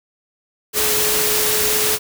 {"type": "tone in noise", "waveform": "sine", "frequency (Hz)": 427.1, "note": "G#4", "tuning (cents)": 48, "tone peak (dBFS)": -24, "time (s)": [0.73, 1.99], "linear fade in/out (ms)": 50, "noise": "white", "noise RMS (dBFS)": -18, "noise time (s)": [0.73, 1.99], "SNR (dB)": -9, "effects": []}